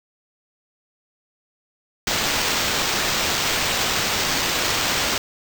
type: noise with sample-and-hold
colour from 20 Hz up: white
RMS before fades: -22 dBFS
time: 2.07-5.18 s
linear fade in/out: 2 ms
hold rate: 11025 Hz
effects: none